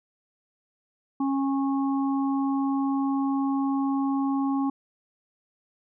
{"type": "harmonic tone", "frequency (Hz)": 273.6, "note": "C#4", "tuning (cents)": -23, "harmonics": [1, 3, 4], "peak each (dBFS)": [-23, -33, -35], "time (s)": [1.2, 4.7], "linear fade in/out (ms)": 5, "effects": []}